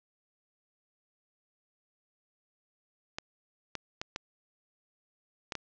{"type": "clicks", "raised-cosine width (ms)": 0.2, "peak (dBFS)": -18, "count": 6, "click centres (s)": [3.185, 3.753, 4.015, 4.161, 5.522, 5.553], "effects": ["resampled to 16000 Hz", "9-bit"]}